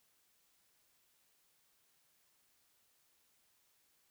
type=silence; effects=white hiss -74 dBFS RMS until 4.1 s